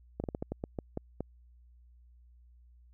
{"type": "slowing click train", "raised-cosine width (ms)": 2, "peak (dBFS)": -21, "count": 10, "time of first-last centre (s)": [0.2, 1.206], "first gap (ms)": 39, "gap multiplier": 1.25, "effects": ["added 60 Hz sine -56 dBFS peak until 2.93 s"]}